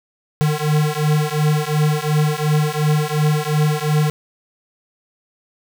square beating tone pair, 150 / 152.8 Hz, D3 / D#3, +37 / -31 cents, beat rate 2.8 Hz, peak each -19 dBFS, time 0.41-4.1 s, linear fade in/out 0 ms, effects none

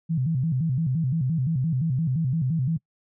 sine tone with vibrato, 145.2 Hz, D3, 19 cents flat, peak -21 dBFS, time 0.09-2.78 s, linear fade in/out 20 ms, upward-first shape square, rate 5.8 Hz, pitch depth 210 cents each way, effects noise-tail reverb RT60 0.1 s tail -25 dB re dry

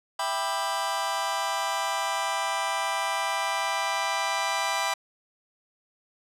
sawtooth chord, E minor seventh, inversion none, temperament just, 659.3 / 791.1 / 988.9 / 1186.7 Hz, E5 / G5 / B5 / D6, 0 / +16 / +2 / +18 cents, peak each -30 / -27 / -26 / -29 dBFS, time 0.19-4.94 s, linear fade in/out 5 ms, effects low-pass 10000 Hz 12 dB/octave

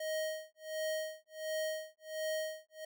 square tone with tremolo, 627 Hz, D#5, 13 cents sharp, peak -34 dBFS, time 0-2.85 s, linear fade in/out 5 ms, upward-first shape sine, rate 1.4 Hz, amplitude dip 100%, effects none

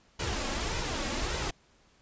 pink noise with flanger, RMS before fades -32 dBFS, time 0.19-1.51 s, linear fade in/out 10 ms, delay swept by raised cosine 2 to 3.7 ms, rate 1.7 Hz, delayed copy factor +0.55, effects pink hiss -64 dBFS RMS until 2.01 s + resampled to 16000 Hz

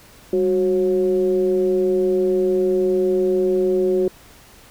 sine tone with frequency modulation, 370 Hz, F#4, in tune, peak -15 dBFS, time 0.33-4.08 s, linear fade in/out 2 ms, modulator 173 Hz, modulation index 0.58, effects pink hiss -47 dBFS RMS until 4.7 s

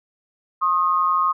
sine tone pair together, 1073.1 / 1244.5 Hz, C6 / D#6, +43 / 0 cents, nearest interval minor third, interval 257 cents, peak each -19 dBFS, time 0.61-1.33 s, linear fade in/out 20 ms, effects none

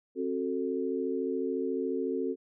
sine chord, F# diminished, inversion second, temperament just, 266.4 / 370 / 444 Hz, C4 / F#4 / A4, +31 / 0 / +16 cents, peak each -33 dBFS, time 0.15-2.36 s, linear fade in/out 50 ms, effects none

